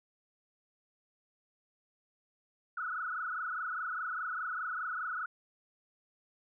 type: tone with frequency modulation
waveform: sine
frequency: 1379 Hz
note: F6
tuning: 22 cents flat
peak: -34 dBFS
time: 2.77-5.26 s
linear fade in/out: 5 ms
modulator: 24.9 Hz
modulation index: 4.6
effects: none